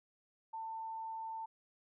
sine tone, 894 Hz, A5, 27 cents sharp, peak -40 dBFS, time 0.53-1.46 s, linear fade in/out 10 ms, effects none

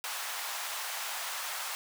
pink high-pass noise, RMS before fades -37 dBFS, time 0.04-1.75 s, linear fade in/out 0 ms, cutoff 780 Hz, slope 24 dB/octave, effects none

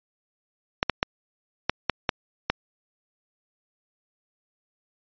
clicks, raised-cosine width 0.3 ms, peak -4 dBFS, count 7, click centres 0.829 / 0.897 / 1.029 / 1.696 / 1.897 / 2.092 / 2.5 s, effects resampled to 11025 Hz

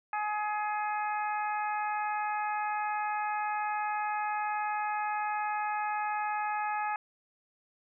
harmonic tone, 421.2 Hz, G#4, 24 cents sharp, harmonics 2 / 3 / 4 / 5 / 6, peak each -31 / -37 / -39 / -45 / -43 dBFS, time 0.13-6.96 s, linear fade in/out 2 ms, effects none

